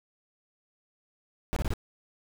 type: noise bursts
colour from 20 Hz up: brown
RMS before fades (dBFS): -28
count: 4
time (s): 1.53-1.737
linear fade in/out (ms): 0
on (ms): 33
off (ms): 25
effects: none